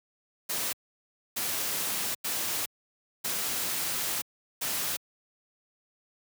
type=noise bursts at uneven times; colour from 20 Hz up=white; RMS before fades=-31 dBFS; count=5; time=0.49-0.73 / 1.36-2.15 / 2.24-2.66 / 3.24-4.22 / 4.61-4.97 s; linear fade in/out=10 ms; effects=high-pass 100 Hz 12 dB/octave